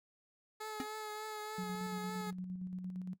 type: tone with vibrato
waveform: 15% pulse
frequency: 428.5 Hz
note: A4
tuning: 46 cents flat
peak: -35 dBFS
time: 0.6-2.31 s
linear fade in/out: 10 ms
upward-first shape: triangle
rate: 3.4 Hz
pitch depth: 26 cents each way
type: tone with exponential decay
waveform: square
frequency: 264.8 Hz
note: C4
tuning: 21 cents sharp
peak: -33 dBFS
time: 0.8-0.87 s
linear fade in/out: 1 ms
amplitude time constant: 15 ms
type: tone with tremolo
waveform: sine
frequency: 183.2 Hz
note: F#3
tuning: 17 cents flat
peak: -37 dBFS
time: 1.58-3.14 s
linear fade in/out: 5 ms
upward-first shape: square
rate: 8.7 Hz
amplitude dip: 35%
effects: noise-tail reverb RT60 0.1 s tail -17 dB re dry